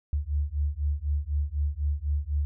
sine beating tone pair, 71.1 / 75.1 Hz, C#2 / D2, +45 / +39 cents, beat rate 4 Hz, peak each -28 dBFS, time 0.13-2.45 s, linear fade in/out 0 ms, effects none

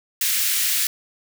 white high-pass noise, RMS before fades -21 dBFS, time 0.21-0.87 s, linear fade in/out 2 ms, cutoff 1700 Hz, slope 24 dB/octave, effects none

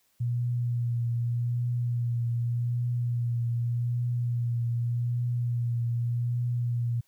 sine tone with vibrato, 119.7 Hz, A#2, 46 cents sharp, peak -25 dBFS, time 0.2-7.01 s, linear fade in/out 10 ms, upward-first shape triangle, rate 0.84 Hz, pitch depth 27 cents each way, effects white hiss -69 dBFS RMS until 7.07 s

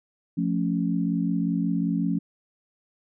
sine chord, F augmented, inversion none, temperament equal, 174.61 / 220 / 277.2 Hz, F3 / A3 / C#4, 0 / 0 / 0 cents, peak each -25 / -28 / -27 dBFS, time 0.37-2.19 s, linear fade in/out 10 ms, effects none

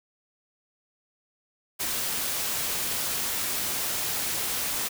white noise, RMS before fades -29 dBFS, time 1.79-4.89 s, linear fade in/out 20 ms, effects none

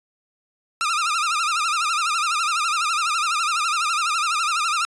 sawtooth tone with vibrato, 1285 Hz, E6, 45 cents flat, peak -16 dBFS, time 0.81-4.85 s, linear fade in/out 0 ms, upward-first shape sine, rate 12 Hz, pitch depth 130 cents each way, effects resampled to 22050 Hz

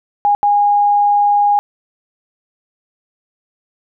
sine tone bursts at uneven times, 820 Hz, G#5, 22 cents flat, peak -9 dBFS, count 2, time 0.25-0.35 / 0.43-1.59 s, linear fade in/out 0 ms, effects none

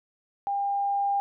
sine tone with level ramp, 801 Hz, G5, 37 cents sharp, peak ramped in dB -25 to -22 dBFS, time 0.47-1.2 s, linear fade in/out 0 ms, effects none

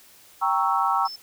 sine chord, G diminished seventh, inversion none, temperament equal, 784 / 932.3 / 1108.7 / 1318.5 Hz, G5 / Bb5 / Db6 / Fb6, 0 / 0 / 0 / 0 cents, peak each -25 dBFS, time 0.41-1.08 s, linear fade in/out 20 ms
sine tone, 5274 Hz, E8, in tune, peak -34 dBFS, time 1.05-1.16 s, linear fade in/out 5 ms
effects white hiss -52 dBFS RMS until 1.22 s

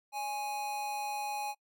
square tone with amplitude modulation, 830.6 Hz, G#5, in tune, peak -33 dBFS, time 0.12-1.55 s, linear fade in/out 50 ms, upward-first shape sine, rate 247 Hz, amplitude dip 40%, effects noise-tail reverb RT60 0.1 s tail -23 dB re dry

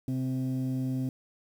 sine tone pair together, 130 / 260 Hz, C3 / C4, -11 / -11 cents, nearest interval octave, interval 1200 cents, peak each -28 dBFS, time 0.08-1.09 s, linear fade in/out 2 ms, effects tanh soft clip ceiling -25 dBFS + 9-bit

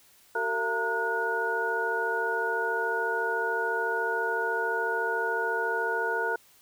sine tone cluster, 381 / 454.9 / 680 / 919 / 1452 Hz, G4 / A#4 / F5 / A#5 / F#6, -49 / -42 / -46 / -25 / -33 cents, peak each -37 / -31 / -37 / -32 / -29 dBFS, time 0.35-6.36 s, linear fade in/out 5 ms, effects white hiss -59 dBFS RMS until 6.61 s

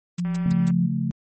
white noise bursts, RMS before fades -37 dBFS, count 4, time 0.18-0.688 s, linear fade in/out 5 ms, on 22 ms, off 140 ms
sine tone with vibrato, 174.61 Hz, F3, in tune, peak -22 dBFS, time 0.18-0.87 s, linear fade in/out 10 ms, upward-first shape sine, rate 5.2 Hz, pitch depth 11 cents each way
click train, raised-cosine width 0.5 ms, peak -27 dBFS, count 89, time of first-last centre 0.25-0.706 s, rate 193 Hz
sine chord, Db augmented, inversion none, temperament equal, 138.59 / 174.61 / 220 Hz, Db3 / F3 / A3, 0 / 0 / 0 cents, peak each -26 dBFS, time 0.46-1.11 s, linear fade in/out 0 ms
effects MP3 32 kbps

